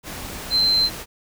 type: tone in noise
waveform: sine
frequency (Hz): 4104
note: C8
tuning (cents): -34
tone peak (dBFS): -15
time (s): 0.5-0.9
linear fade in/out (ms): 50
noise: pink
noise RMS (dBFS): -33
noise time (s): 0.03-1.06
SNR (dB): +15
effects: none